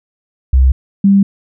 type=tone pair in turn; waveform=sine; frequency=65.1 / 197.69 Hz; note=C2 / G3; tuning=-8 / +15 cents; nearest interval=octave + perfect fifth; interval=1923 cents; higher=second; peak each=-5 dBFS; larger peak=neither; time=0.53-0.72 / 1.04-1.23 s; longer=neither; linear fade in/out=5 ms; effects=none